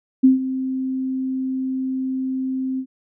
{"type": "tone with ADSR envelope", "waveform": "sine", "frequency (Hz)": 261.6, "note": "C4", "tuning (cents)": 0, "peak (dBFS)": -7, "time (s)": [0.23, 2.86], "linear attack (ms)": 15, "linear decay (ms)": 140, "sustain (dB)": -14, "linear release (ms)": 72, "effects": []}